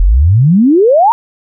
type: exponential sweep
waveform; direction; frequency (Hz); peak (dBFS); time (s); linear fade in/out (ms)
sine; up; 39.77 to 956; -4; 0-1.12; 0
effects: none